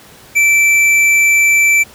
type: tone with hard clipping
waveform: triangle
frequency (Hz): 2330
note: D7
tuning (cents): -14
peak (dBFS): -9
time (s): 0.35-1.84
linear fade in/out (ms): 20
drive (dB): 12
effects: pink hiss -40 dBFS RMS until 1.94 s + high-pass 60 Hz 12 dB/octave